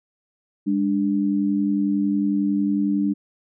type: tone pair together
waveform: sine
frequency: 202.7 / 293.7 Hz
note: G#3 / D4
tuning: -42 / 0 cents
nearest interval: tritone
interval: 642 cents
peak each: -21 dBFS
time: 0.66-3.14 s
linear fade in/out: 20 ms
effects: none